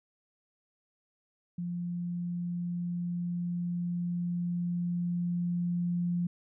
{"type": "tone with level ramp", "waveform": "sine", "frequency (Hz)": 174.61, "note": "F3", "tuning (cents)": 0, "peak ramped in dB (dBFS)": [-32, -27], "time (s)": [1.58, 6.27], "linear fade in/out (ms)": 5, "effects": []}